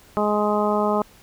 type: harmonic tone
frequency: 209.1 Hz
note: G#3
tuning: 12 cents sharp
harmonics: 1 / 2 / 3 / 4 / 5 / 6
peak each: -24 / -24 / -24 / -26 / -27 / -28 dBFS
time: 0.17-1.02 s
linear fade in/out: 0 ms
effects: pink hiss -51 dBFS RMS until 1.22 s